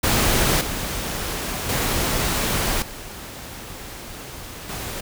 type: noise with level steps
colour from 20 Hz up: pink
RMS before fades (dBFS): -19 / -27 / -22 / -36 / -30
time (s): 0.03-5.01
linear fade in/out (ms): 10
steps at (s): 0.61 / 1.69 / 2.82 / 4.69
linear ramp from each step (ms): 2
effects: none